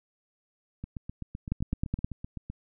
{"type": "two click trains", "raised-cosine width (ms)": 5, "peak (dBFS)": [-24, -15], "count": [14, 6], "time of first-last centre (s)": [[0.84, 2.5], [1.52, 2.045]], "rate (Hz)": [7.83, 9.52], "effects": []}